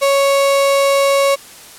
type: tone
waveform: 35% pulse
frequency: 554.4 Hz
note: C#5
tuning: in tune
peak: -9 dBFS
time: 0.01-1.36 s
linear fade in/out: 20 ms
effects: white hiss -38 dBFS RMS until 1.78 s + low-pass 12000 Hz 12 dB/octave